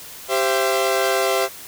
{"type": "chord", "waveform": "sawtooth", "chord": "C major", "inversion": "second", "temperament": "equal with one note detuned", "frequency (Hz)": [392, 523.3, 674.3], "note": ["G4", "C5", "E5"], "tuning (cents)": [0, 0, 39], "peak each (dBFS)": -18, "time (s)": [0.28, 1.49], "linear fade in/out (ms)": 50, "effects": ["white hiss -38 dBFS RMS until 1.67 s"]}